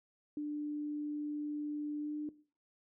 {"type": "tone with pitch glide", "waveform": "sine", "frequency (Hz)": [296.6, 299.5], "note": ["D4", "D4"], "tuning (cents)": [17, 34], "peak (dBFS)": -35, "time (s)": [0.37, 2.29], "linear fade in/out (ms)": 2, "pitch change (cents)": 17, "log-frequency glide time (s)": [1.99, 2.14], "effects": ["noise-tail reverb RT60 0.4 s tail -18 dB re dry"]}